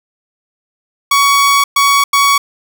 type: tone bursts at uneven times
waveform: sawtooth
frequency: 1123 Hz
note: C#6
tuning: 22 cents sharp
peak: -4 dBFS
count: 3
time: 1.11-1.64 / 1.76-2.04 / 2.13-2.38 s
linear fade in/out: 5 ms
effects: none